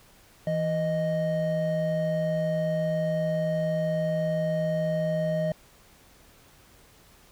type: tone pair together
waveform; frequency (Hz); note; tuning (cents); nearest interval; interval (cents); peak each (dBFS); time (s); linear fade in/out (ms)
triangle; 164.3 / 621.2; E3 / D#5; -5 / -3; octave + major seventh; 2302; -26 / -24; 0.47-5.52; 2
effects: pink hiss -56 dBFS RMS until 7.31 s